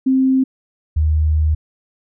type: tone pair in turn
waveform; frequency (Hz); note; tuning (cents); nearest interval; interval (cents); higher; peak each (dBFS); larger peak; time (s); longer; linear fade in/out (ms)
sine; 263 / 77.34; C4 / D#2; +9 / -10; octave + major sixth; 2119; first; -11 / -12; first; 0.06-0.44 / 0.96-1.55; second; 10
effects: none